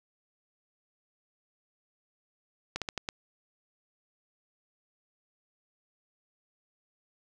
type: slowing click train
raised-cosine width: 0.2 ms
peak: -15 dBFS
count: 5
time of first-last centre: 2.76-3.089 s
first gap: 57 ms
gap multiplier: 1.25
effects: none